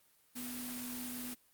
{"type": "tone in noise", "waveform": "sine", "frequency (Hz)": 246.9, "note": "B3", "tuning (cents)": 0, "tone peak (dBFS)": -43, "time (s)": [0.35, 1.35], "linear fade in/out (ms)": 20, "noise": "white", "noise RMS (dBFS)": -44, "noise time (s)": [0.35, 1.35], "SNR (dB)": -2, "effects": ["white hiss -69 dBFS RMS until 1.53 s", "Opus 32 kbps"]}